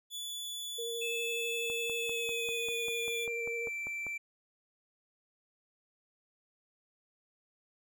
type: tone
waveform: sawtooth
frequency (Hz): 3451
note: A7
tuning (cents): -34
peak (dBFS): -35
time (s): 0.1-3.28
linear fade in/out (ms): 50
type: tone with vibrato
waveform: sine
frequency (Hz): 466.2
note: A#4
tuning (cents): 0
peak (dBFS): -37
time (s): 0.78-3.69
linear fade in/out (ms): 10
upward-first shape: square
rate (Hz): 12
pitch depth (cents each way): 14
type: tone with pitch glide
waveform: triangle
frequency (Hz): 2611 to 2340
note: E7 to D7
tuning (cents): -17 to -7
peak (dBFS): -34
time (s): 1.01-4.18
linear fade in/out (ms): 10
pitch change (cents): -190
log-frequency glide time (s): 1.93-3.45
type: click train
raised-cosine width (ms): 1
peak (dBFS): -32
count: 13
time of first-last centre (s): 1.7-4.067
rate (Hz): 5.07
effects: none